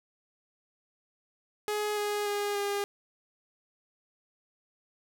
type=tone with pitch steps; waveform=sawtooth; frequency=419.7 / 414.6 / 409.6 / 404.7 Hz; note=G#4 / G#4 / G#4 / G#4; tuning=+18 / -3 / -24 / -45 cents; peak=-25 dBFS; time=1.68-2.84 s; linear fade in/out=0 ms; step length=290 ms; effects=none